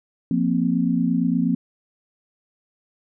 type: chord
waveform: sine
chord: F suspended fourth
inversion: none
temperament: equal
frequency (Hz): 174.61 / 233.1 / 261.6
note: F3 / Bb3 / C4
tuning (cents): 0 / 0 / 0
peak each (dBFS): -22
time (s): 0.31-1.55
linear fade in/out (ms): 2
effects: none